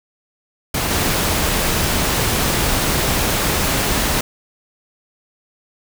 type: noise with level steps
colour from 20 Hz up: pink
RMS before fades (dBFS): -20 / -18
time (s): 0.74-4.21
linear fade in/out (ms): 5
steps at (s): 0.9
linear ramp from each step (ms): 10
effects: none